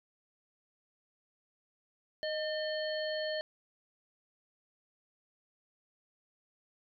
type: harmonic tone with a mistuned harmonic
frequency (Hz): 620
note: D#5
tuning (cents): -6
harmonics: 1 / 3 / 5 / 7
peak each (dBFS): -34 / -41 / -44 / -42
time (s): 2.23-3.41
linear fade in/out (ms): 0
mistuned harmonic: 3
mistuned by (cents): -55
effects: none